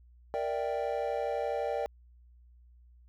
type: chord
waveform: triangle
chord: E half-diminished seventh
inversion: second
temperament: equal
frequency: 466.2 / 587.3 / 659.3 / 784 Hz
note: Bb4 / D5 / E5 / G5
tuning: 0 / 0 / 0 / 0 cents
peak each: -33 / -32 / -37 / -34 dBFS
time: 0.34-1.86 s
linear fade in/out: 0 ms
effects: added 60 Hz sine -55 dBFS peak until 3.08 s